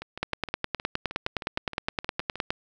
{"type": "two click trains", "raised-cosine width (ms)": 0.3, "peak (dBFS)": [-20, -10], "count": [16, 23], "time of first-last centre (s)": [[0.02, 2.356], [0.23, 2.505]], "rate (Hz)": [6.42, 9.67], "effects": []}